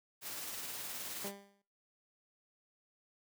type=noise with tremolo; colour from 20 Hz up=white; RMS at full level=-42 dBFS; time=0.21-1.32 s; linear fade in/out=50 ms; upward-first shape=sine; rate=19 Hz; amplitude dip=25%
type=tone with exponential decay; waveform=15% pulse; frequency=199.6 Hz; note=G3; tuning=32 cents sharp; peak=-32 dBFS; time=1.24-1.62 s; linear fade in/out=5 ms; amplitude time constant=82 ms
effects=noise-tail reverb RT60 0.5 s tail -23 dB re dry + high-pass 100 Hz 12 dB/octave

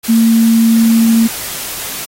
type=tone in noise; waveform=sine; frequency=227.3 Hz; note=A#3; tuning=43 cents flat; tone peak=-6 dBFS; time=0.08-1.28 s; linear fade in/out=20 ms; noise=white; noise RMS=-23 dBFS; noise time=0.03-2.06 s; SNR=+14 dB; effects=AAC 48 kbps

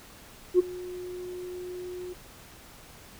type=tone with ADSR envelope; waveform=sine; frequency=361 Hz; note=F#4; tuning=43 cents flat; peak=-13 dBFS; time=0.54-2.14 s; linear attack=51 ms; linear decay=18 ms; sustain=-22 dB; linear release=16 ms; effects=tanh soft clip ceiling -11 dBFS + pink hiss -50 dBFS RMS until 3.19 s

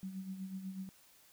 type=tone with tremolo; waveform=sine; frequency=190 Hz; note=F#3; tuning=46 cents sharp; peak=-38 dBFS; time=0.03-0.89 s; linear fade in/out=0 ms; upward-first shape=sine; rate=8.1 Hz; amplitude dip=60%; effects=white hiss -64 dBFS RMS until 1.32 s

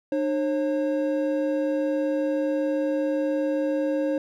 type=tone pair together; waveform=triangle; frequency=302.1 / 540.6 Hz; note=D4 / C#5; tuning=+49 / -44 cents; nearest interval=minor seventh; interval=1007 cents; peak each=-23 dBFS; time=0.12-4.18 s; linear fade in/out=2 ms; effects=none

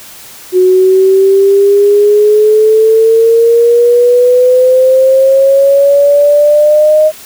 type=exponential sweep; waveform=sine; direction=up; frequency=365.3 to 622.3 Hz; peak=-3 dBFS; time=0.52-7.12 s; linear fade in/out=50 ms; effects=white hiss -32 dBFS RMS until 7.25 s

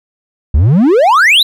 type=exponential sweep; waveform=triangle; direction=up; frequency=63.6 to 4102 Hz; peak=-3 dBFS; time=0.54-1.43 s; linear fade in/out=5 ms; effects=none

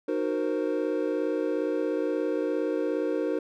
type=chord; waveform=triangle; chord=C half-diminished seventh; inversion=first; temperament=equal with one note detuned; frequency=307.7 / 370 / 466.2 / 523.3 Hz; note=Eb4 / Gb4 / Bb4 / C5; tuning=-19 / 0 / 0 / 0 cents; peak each=-28 / -30 / -28 / -30 dBFS; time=0.08-3.39 s; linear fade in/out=5 ms; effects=none

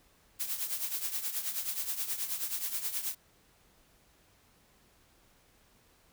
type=noise with tremolo; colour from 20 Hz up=blue; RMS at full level=-32 dBFS; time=0.39-3.15 s; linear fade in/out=20 ms; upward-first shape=triangle; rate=9.4 Hz; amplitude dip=75%; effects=pink hiss -65 dBFS RMS until 6.12 s

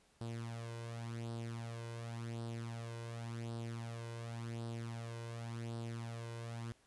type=tone with flanger; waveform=sawtooth; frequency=115.9 Hz; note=A#2; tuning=10 cents flat; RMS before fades=-44 dBFS; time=0.21-6.72 s; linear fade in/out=0 ms; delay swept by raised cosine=0.22 to 2.02 ms; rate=0.9 Hz; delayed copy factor=+0.65; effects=pink hiss -70 dBFS RMS until 6.86 s + resampled to 24000 Hz

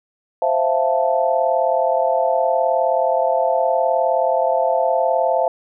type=chord; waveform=sine; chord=F major seventh; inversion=second; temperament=equal; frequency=523.3 / 659.3 / 698.5 / 880 Hz; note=C5 / E5 / F5 / A5; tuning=0 / 0 / 0 / 0 cents; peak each=-20 / -19 / -21 / -22 dBFS; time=0.42-5.48 s; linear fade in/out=2 ms; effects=none

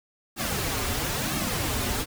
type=noise with flanger; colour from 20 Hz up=pink; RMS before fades=-28 dBFS; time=0.36-2.06 s; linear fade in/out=50 ms; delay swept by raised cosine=2 to 6.3 ms; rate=1 Hz; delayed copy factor=-0.85; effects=none

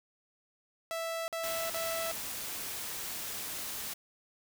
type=tone bursts; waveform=sawtooth; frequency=659.3 Hz; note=E5; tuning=in tune; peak=-30 dBFS; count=3; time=0.91-2.114 s; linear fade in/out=0 ms; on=370 ms; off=47 ms
type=noise; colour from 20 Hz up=white; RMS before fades=-39 dBFS; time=1.43-3.94 s; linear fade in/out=10 ms
effects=none

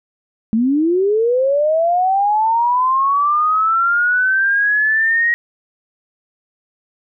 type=linear sweep; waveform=sine; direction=up; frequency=212.8 to 1895 Hz; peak=-12 dBFS; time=0.53-5.34 s; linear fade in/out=0 ms; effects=none

